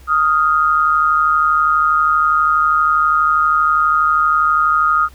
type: tone pair together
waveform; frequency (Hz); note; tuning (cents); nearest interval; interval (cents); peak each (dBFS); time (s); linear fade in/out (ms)
sine; 1244.5 / 1396.9; D#6 / F6; 0 / 0; major second; 200; -12 / -17; 0.07-5.09; 50
effects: added 65 Hz sine -39 dBFS peak until 5.14 s + pink hiss -48 dBFS RMS until 5.14 s